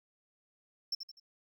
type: tone with echo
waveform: triangle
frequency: 5380 Hz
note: E8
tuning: 34 cents sharp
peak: -30 dBFS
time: 0.92-0.95 s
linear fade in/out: 5 ms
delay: 83 ms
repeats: 3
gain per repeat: -8 dB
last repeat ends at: 1.199 s
effects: none